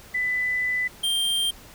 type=tone pair in turn; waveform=sine / square; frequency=1997 / 3177 Hz; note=B6 / G7; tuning=+19 / +23 cents; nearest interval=minor sixth; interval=804 cents; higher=second; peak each=-22 dBFS; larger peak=neither; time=0.14-0.88 / 1.03-1.51 s; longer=first; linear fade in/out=10 ms; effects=pink hiss -47 dBFS RMS until 1.74 s